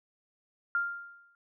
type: tone with exponential decay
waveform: sine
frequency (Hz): 1396.9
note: F6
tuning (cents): 0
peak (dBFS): -24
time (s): 0.75-1.35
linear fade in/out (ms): 1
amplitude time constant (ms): 130
effects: none